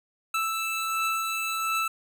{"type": "beating tone pair", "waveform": "25% pulse", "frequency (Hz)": [1318.5, 1319.9], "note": ["E6", "E6"], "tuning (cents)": [0, 2], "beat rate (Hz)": 1.4, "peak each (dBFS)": [-31, -23], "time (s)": [0.34, 1.88], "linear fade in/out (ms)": 5, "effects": []}